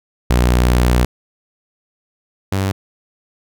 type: tone pair in turn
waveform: sawtooth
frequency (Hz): 61 / 96.83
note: B1 / G2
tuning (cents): -21 / -21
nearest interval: minor sixth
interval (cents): 800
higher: second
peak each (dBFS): -7 / -12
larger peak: first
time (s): 0.3-1.05 / 2.52-2.72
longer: first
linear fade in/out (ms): 5
effects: none